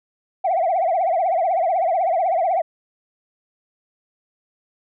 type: tone with vibrato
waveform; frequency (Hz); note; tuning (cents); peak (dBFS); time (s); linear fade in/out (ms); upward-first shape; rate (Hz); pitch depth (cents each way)
sine; 707; F5; +21; -15; 0.44-2.62; 10; triangle; 16; 200
effects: tanh soft clip ceiling -13 dBFS